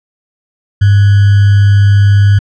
sine tone with sample-and-hold, 100.8 Hz, G2, 49 cents sharp, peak -3 dBFS, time 0.81-2.39 s, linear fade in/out 10 ms, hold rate 1575 Hz, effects low-pass 4000 Hz 12 dB/octave

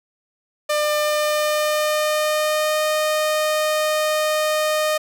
sawtooth tone with pitch glide, 599 to 614.8 Hz, D5 to D#5, +34 to -21 cents, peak -14 dBFS, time 0.69-4.98 s, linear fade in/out 10 ms, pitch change +45 cents, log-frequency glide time 0.85-2.83 s, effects none

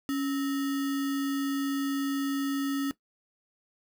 sine tone with sample-and-hold, 277.2 Hz, C#4, in tune, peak -26 dBFS, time 0.09-2.91 s, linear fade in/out 0 ms, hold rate 1575 Hz, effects noise-tail reverb RT60 0.1 s tail -17 dB re dry

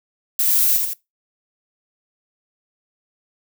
violet noise with echo, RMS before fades -18 dBFS, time 0.39-0.77 s, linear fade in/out 2 ms, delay 82 ms, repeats 2, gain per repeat -4 dB, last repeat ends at 0.934 s, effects noise-tail reverb RT60 0.2 s tail -21 dB re dry

